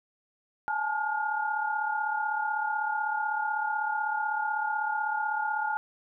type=tone cluster; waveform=sine; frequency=842 / 878 / 1423 Hz; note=G#5 / A5 / F6; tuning=+24 / -4 / +32 cents; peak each=-31 / -32 / -31 dBFS; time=0.68-5.77 s; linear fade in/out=0 ms; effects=none